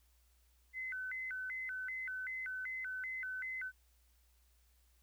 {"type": "tone with vibrato", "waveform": "sine", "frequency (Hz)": 1760, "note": "A6", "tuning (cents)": 0, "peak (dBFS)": -39, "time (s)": [0.73, 3.72], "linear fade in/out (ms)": 50, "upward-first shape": "square", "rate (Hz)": 2.6, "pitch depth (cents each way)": 260, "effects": ["added 60 Hz sine -68 dBFS peak until 5.02 s", "white hiss -75 dBFS RMS until 5.02 s"]}